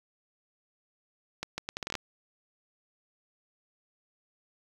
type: accelerating click train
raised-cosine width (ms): 0.2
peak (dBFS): -16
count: 10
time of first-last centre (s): 1.43-1.953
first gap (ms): 150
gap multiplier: 0.73
effects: 7-bit